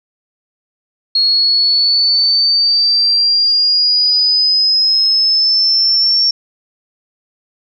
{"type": "exponential sweep", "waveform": "sine", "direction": "up", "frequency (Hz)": [4300, 5480], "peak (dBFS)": -9, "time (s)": [1.15, 6.31], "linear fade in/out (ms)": 5, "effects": []}